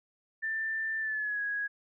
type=tone with pitch glide; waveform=sine; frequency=1779 to 1659.9 Hz; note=A6 to G#6; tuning=+19 to -1 cents; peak=-30 dBFS; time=0.42-1.68 s; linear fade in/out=20 ms; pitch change=-120 cents; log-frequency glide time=0.99-1.41 s; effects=none